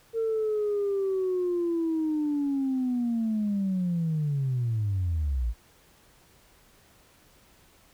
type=linear sweep; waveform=sine; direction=down; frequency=456.6 to 52.7 Hz; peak=-23 dBFS; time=0.13-5.54 s; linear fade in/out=50 ms; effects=tanh soft clip ceiling -21 dBFS + pink hiss -59 dBFS RMS until 7.93 s